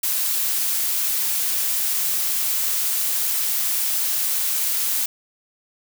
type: noise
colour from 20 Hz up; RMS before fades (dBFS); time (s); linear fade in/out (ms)
blue; -22; 0.03-5.06; 5
effects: none